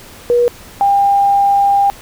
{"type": "tone pair in turn", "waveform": "sine", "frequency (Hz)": [481.6, 799.7], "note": ["B4", "G5"], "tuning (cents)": [-44, 34], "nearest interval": "major sixth", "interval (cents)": 878, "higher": "second", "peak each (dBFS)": -8, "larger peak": "neither", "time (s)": [[0.3, 0.48], [0.81, 1.9]], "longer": "second", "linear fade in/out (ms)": 0, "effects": ["pink hiss -37 dBFS RMS until 2.01 s"]}